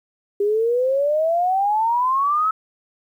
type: exponential sweep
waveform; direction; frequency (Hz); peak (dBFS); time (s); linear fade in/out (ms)
sine; up; 399.5 to 1310; -16; 0.4-2.51; 5
effects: 9-bit